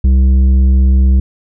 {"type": "tone with tanh clipping", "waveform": "sine", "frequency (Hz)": 65.41, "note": "C2", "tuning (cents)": 0, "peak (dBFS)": -7, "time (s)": [0.04, 1.2], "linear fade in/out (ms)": 5, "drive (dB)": 8, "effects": []}